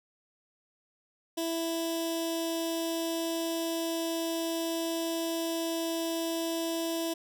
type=tone with notch filter; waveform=15% pulse; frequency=330.6 Hz; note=E4; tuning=5 cents sharp; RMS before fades=-32 dBFS; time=1.37-7.14 s; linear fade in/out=10 ms; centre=1300 Hz; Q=0.66; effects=none